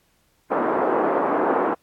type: band-pass noise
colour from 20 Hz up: pink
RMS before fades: -21 dBFS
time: 0.5-1.75 s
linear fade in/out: 20 ms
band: 290 to 1200 Hz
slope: 24 dB/octave
effects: pink hiss -64 dBFS RMS until 1.82 s + AAC 64 kbps